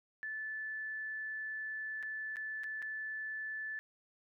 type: tone with dropouts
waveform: sine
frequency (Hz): 1745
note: A6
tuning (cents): -15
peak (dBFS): -38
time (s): 0.23-3.79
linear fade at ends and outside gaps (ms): 0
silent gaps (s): 2.027-2.032 / 2.359-2.368 / 2.635-2.641 / 2.82-2.825
effects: none